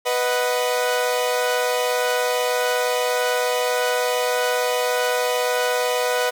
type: chord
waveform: sawtooth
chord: B major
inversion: none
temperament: equal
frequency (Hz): 493.9 / 622.3 / 740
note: B4 / D#5 / F#5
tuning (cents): 0 / 0 / 0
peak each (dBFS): -17 / -22 / -23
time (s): 0.05-6.31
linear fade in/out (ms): 20
effects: none